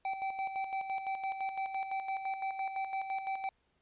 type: tone with tremolo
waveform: square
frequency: 773 Hz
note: G5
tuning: 24 cents flat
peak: -33 dBFS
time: 0.05-3.49 s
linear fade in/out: 2 ms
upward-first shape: square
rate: 5.9 Hz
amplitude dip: 55%
effects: pink hiss -75 dBFS RMS until 3.81 s + resampled to 8000 Hz